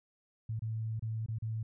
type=tone with dropouts; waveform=sine; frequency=111.1 Hz; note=A2; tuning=17 cents sharp; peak=-33 dBFS; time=0.49-1.63 s; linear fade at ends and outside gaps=5 ms; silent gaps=0.594-0.62 / 0.995-1.023 / 1.262-1.284 / 1.386-1.422 s; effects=none